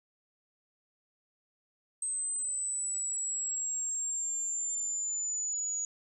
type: exponential sweep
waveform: sine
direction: down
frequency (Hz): 8260 to 6800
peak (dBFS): -31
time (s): 2.02-5.85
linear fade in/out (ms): 2
effects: none